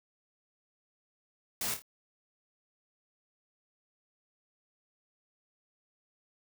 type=noise with echo; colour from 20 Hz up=white; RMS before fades=-34 dBFS; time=1.61-1.74 s; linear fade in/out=2 ms; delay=27 ms; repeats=3; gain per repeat=-7 dB; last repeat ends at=1.821 s; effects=none